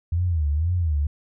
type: tone with vibrato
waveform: sine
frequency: 80.7 Hz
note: E2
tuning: 36 cents flat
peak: -19 dBFS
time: 0.12-1.07 s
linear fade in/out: 5 ms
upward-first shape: sine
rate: 2 Hz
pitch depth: 190 cents each way
effects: none